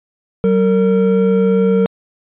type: tone pair together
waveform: triangle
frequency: 190 / 457.5 Hz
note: F#3 / A#4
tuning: +46 / -32 cents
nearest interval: octave + minor third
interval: 1522 cents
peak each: -11 dBFS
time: 0.44-1.86 s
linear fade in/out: 0 ms
effects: resampled to 8000 Hz